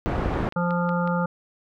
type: low-pass noise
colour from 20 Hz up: pink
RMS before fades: -25 dBFS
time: 0.06-0.49 s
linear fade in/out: 0 ms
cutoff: 1200 Hz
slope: 12 dB/octave
type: click train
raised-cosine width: 0.3 ms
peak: -24 dBFS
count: 5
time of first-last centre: 0.34-1.075 s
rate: 5.44 Hz
type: harmonic tone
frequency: 174.61 Hz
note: F3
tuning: in tune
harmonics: 1 / 3 / 5 / 7 / 8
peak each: -23 / -28 / -30 / -31 / -32 dBFS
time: 0.56-1.26 s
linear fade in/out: 5 ms
effects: none